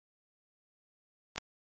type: clicks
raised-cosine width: 0.2 ms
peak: -22 / -16 dBFS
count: 2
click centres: 1.36 / 1.38 s
effects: MP3 32 kbps